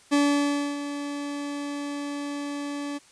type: tone with ADSR envelope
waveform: 40% pulse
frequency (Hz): 287.3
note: D4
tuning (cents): -38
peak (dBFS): -17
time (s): 0.11-2.99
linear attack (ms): 22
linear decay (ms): 630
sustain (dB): -12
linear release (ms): 22
effects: white hiss -55 dBFS RMS until 3.11 s + resampled to 22050 Hz